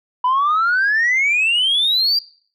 sine exponential sweep, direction up, 982 to 4798 Hz, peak -12 dBFS, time 0.24-2.19 s, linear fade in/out 5 ms, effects noise-tail reverb RT60 0.5 s tail -22 dB re dry + tanh soft clip ceiling -11 dBFS

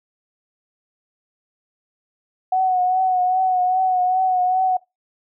sine tone with vibrato, 740 Hz, F#5, in tune, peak -15 dBFS, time 2.52-4.77 s, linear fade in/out 5 ms, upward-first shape triangle, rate 2.5 Hz, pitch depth 40 cents each way, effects noise-tail reverb RT60 0.2 s tail -22 dB re dry

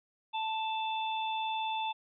harmonic tone, 881 Hz, A5, 2 cents sharp, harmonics 1 / 3 / 4, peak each -32 / -41 / -40 dBFS, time 0.33-1.93 s, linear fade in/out 20 ms, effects none

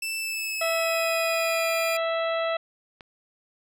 sawtooth tone with pitch glide, 2652 to 2418 Hz, E7 to D7, +10 to +50 cents, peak -25 dBFS, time 0.02-1.97 s, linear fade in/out 5 ms, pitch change -160 cents, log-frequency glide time 0.18-1.7 s
harmonic tone, 659 Hz, E5, 1 cent flat, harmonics 1 / 2 / 3 / 4 / 5 / 6, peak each -25 / -31 / -35 / -37 / -39 / -41 dBFS, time 0.61-2.57 s, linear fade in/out 5 ms
click, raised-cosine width 0.3 ms, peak -27 dBFS, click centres 3.008 s
effects none

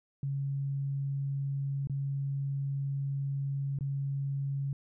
sine tone with dropouts, 138.59 Hz, C#3, in tune, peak -30 dBFS, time 0.23-4.73 s, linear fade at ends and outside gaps 2 ms, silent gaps 1.872-1.897 / 3.788-3.808 s, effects none

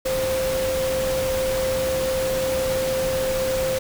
sine tone in noise, 523.3 Hz, C5, in tune, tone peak -21 dBFS, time 0.05-3.79 s, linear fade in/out 10 ms, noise pink, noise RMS -29 dBFS, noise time 0.05-3.79 s, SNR +5 dB, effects none

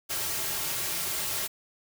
white noise with comb filter, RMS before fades -31 dBFS, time 0.09-1.48 s, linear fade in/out 20 ms, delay 4 ms, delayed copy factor -0.6, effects none

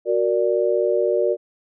sine chord, Gb augmented, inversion none, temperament equal, 370 / 466.2 / 587.3 Hz, Gb4 / Bb4 / D5, 0 / 0 / 0 cents, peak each -21 dBFS, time 0.05-1.37 s, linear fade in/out 50 ms, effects none

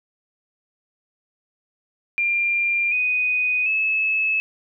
sine tone with pitch steps, 2390 / 2491 / 2597 Hz, D7 / D#7 / E7, +30 / +1 / -26 cents, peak -18 dBFS, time 2.18-4.4 s, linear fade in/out 0 ms, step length 740 ms, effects none

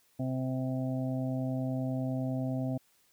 harmonic tone, 130 Hz, C3, 11 cents flat, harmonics 1 / 2 / 4 / 5 / 6, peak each -33 / -33 / -44 / -40 / -49 dBFS, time 0.19-2.78 s, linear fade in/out 10 ms, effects white hiss -68 dBFS RMS until 3.12 s

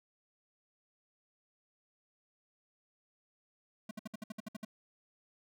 square tone bursts, 216 Hz, A3, 32 cents flat, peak -40 dBFS, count 10, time 3.89-4.649 s, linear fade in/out 5 ms, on 21 ms, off 61 ms, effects none

